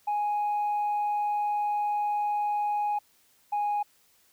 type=tone pair in turn; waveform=sine; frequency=830.6 / 827.1 Hz; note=G#5 / G#5; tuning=0 / -7 cents; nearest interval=unison; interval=7 cents; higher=first; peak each=-23 dBFS; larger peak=neither; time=0.07-2.99 / 3.52-3.83 s; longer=first; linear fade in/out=10 ms; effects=tanh soft clip ceiling -23 dBFS + white hiss -64 dBFS RMS until 4.32 s